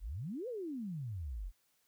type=exponential two-way sweep; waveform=sine; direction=up then down; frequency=38.89 to 523.3 to 38.89 Hz; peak=-38 dBFS; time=0-1.52 s; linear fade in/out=50 ms; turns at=0.48 s; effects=white hiss -75 dBFS RMS until 1.87 s